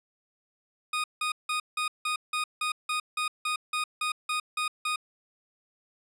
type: tone bursts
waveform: 20% pulse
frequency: 1238 Hz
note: D#6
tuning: 9 cents flat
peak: -22 dBFS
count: 15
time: 0.93-4.96 s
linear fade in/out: 5 ms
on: 110 ms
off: 170 ms
effects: low-pass 11000 Hz 12 dB/octave